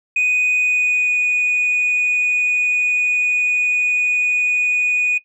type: tone with pitch glide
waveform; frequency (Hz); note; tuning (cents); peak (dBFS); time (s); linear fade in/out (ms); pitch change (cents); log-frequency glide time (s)
sine; 2489 to 2472; D#7 to D#7; 0 to -12; -12; 0.16-5.18; 5; -12; 0.58-1.1
effects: noise-tail reverb RT60 0.1 s tail -19 dB re dry + tanh soft clip ceiling -12 dBFS